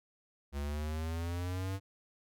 square exponential sweep, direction up, 69.9 to 98 Hz, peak -35 dBFS, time 0.52-1.8 s, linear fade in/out 50 ms, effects none

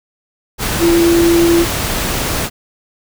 sine tone in noise, 338.9 Hz, E4, 48 cents sharp, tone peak -8 dBFS, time 0.79-1.66 s, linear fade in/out 50 ms, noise pink, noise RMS -18 dBFS, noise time 0.58-2.5 s, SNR +7 dB, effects none

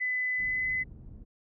sine tone with pitch glide, 2007 to 2022 Hz, B6 to B6, +27 to +40 cents, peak -27 dBFS, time 0-0.84 s, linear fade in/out 20 ms, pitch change +13 cents, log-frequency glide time 0.39-0.66 s
pink low-pass noise, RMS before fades -47 dBFS, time 0.38-1.25 s, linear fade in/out 20 ms, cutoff 210 Hz, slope 12 dB/octave
effects none

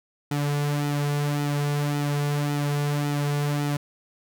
sawtooth tone with flanger, 145.3 Hz, D3, 18 cents flat, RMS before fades -25 dBFS, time 0.31-3.77 s, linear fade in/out 5 ms, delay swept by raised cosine 1.8 to 3.8 ms, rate 1.8 Hz, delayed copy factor -0.6, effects none

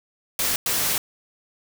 white noise bursts at uneven times, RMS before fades -23 dBFS, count 2, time 0.39-0.56 / 0.66-0.98 s, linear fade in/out 2 ms, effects none

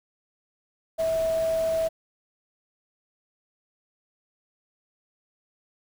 sine tone in noise, 650 Hz, E5, 24 cents flat, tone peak -22 dBFS, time 0.98-1.89 s, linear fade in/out 20 ms, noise pink, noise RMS -40 dBFS, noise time 0.98-1.89 s, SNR +15 dB, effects none

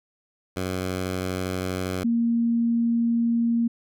10% pulse / sine tone pair in turn, 92.5 / 233.1 Hz, F#2 / A#3, 0 / 0 cents, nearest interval octave + major third, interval 1600 cents, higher second, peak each -18 / -19 dBFS, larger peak first, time 0.56-2.04 / 2.04-3.68 s, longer second, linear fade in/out 10 ms, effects none

